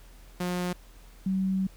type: tone pair in turn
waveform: sawtooth / sine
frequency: 178.8 / 190.2 Hz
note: F3 / F#3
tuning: +41 / +48 cents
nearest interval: minor second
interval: 107 cents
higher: second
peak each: -24 dBFS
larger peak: neither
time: 0.4-0.73 / 1.26-1.67 s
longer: second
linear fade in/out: 5 ms
effects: added 41 Hz sine -49 dBFS peak until 1.76 s + pink hiss -57 dBFS RMS until 1.76 s

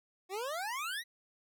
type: exponential sweep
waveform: 25% pulse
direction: up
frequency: 359.7 to 2000 Hz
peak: -32 dBFS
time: 0.29-1.04 s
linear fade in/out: 50 ms
effects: none

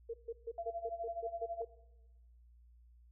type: tone bursts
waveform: sine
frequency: 460.9 Hz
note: A#4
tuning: 20 cents flat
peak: -37 dBFS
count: 9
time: 0.09-1.651 s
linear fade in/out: 10 ms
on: 49 ms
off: 140 ms
type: tone with tremolo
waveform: sine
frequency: 680 Hz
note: F5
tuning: 46 cents flat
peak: -36 dBFS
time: 0.58-1.62 s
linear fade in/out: 2 ms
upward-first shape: sine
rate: 12 Hz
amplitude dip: 90%
effects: noise-tail reverb RT60 1.0 s tail -17 dB re dry + added 59 Hz sine -59 dBFS peak until 3.11 s

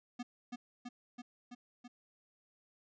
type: tone with echo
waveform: square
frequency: 244.4 Hz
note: B3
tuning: 18 cents flat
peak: -39 dBFS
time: 0.19-0.23 s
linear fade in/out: 10 ms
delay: 330 ms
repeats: 5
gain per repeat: -2 dB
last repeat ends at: 1.88 s
effects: resampled to 16000 Hz

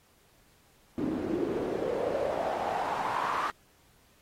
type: noise with band-pass filter sweep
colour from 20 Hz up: pink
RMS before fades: -31 dBFS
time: 0.98-3.5 s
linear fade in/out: 0 ms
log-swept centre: 270 to 1200 Hz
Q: 4.4
effects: pink hiss -64 dBFS RMS until 4.21 s + AAC 48 kbps

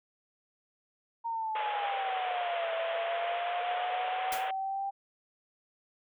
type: exponential two-way sweep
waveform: sine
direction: down then up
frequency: 930 to 659.3 to 792 Hz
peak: -31 dBFS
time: 1.24-4.91 s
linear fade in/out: 20 ms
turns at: 2.73 s
type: band-pass noise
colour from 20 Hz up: pink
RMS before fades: -38 dBFS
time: 1.55-4.51 s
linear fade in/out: 5 ms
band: 460 to 3400 Hz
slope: 96 dB/octave
type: noise with exponential decay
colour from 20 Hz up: white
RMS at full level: -34 dBFS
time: 4.32-4.5 s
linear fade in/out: 2 ms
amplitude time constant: 38 ms
effects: none

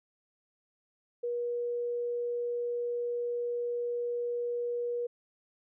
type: tone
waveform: sine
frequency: 480 Hz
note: B4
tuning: 49 cents flat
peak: -30 dBFS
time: 1.23-5.07 s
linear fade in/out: 10 ms
effects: none

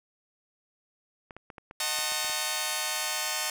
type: clicks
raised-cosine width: 0.5 ms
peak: -28 dBFS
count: 9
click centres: 1.308 / 1.366 / 1.502 / 1.582 / 1.711 / 1.988 / 2.12 / 2.246 / 2.298 s
type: chord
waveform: 5% pulse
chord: D# diminished seventh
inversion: none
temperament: just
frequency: 622.3 / 746.7 / 896 / 1075.3 Hz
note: D#5 / F#5 / A5 / C6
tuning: 0 / +16 / +31 / +47 cents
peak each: -23 / -23 / -21 / -23 dBFS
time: 1.8-3.5 s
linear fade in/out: 2 ms
effects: none

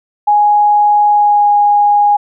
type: tone with pitch glide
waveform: sine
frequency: 831 to 823.8 Hz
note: G#5 to G#5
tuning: +1 to -14 cents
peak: -6 dBFS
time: 0.27-2.17 s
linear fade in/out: 10 ms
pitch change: -15 cents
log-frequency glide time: 1.08-1.52 s
effects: none

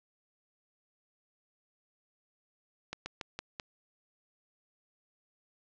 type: slowing click train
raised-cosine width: 0.2 ms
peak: -20 dBFS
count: 5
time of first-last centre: 2.93-3.598 s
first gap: 130 ms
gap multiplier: 1.17
effects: low-pass 6000 Hz 12 dB/octave

